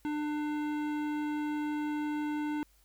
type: tone with hard clipping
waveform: sine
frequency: 299 Hz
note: D4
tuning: 31 cents sharp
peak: -33 dBFS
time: 0.05-2.63 s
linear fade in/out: 0 ms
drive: 15 dB
effects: added 50 Hz sine -64 dBFS peak until 2.84 s + white hiss -68 dBFS RMS until 2.84 s